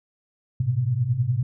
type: tone cluster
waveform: sine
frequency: 106.1 / 117.7 / 127.5 Hz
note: G#2 / A#2 / C3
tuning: +38 / +17 / -44 cents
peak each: -28 / -26 / -22 dBFS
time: 0.6-1.43 s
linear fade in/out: 5 ms
effects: none